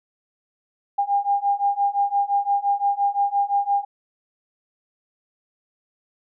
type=beating tone pair; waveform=sine; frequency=802 / 807.8 Hz; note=G5 / G#5; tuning=+39 / -48 cents; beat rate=5.8 Hz; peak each=-22 / -21 dBFS; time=0.98-3.85 s; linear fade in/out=10 ms; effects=none